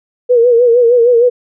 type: tone with vibrato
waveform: sine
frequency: 478.3 Hz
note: A#4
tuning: 44 cents sharp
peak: -5 dBFS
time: 0.29-1.3 s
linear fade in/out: 20 ms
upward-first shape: sine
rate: 6.5 Hz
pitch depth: 72 cents each way
effects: none